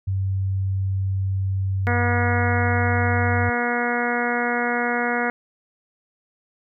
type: tone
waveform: sine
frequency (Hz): 96.1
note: G2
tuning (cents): -34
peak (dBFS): -20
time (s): 0.07-3.5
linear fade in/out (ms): 10
type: harmonic tone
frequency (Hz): 240.7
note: B3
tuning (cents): -44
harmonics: 1 / 2 / 3 / 4 / 5 / 6 / 7 / 8 / 9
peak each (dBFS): -27 / -27 / -27 / -32 / -33 / -27 / -30 / -30 / -31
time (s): 1.87-5.3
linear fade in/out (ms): 0
effects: none